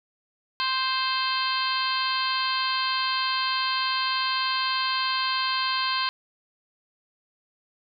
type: harmonic tone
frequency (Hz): 523.3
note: C5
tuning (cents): 0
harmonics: 2 / 3 / 4 / 5 / 6 / 7 / 8 / 9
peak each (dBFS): -27 / -32 / -37 / -33 / -32 / -37 / -30 / -36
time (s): 0.6-6.09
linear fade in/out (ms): 0
effects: none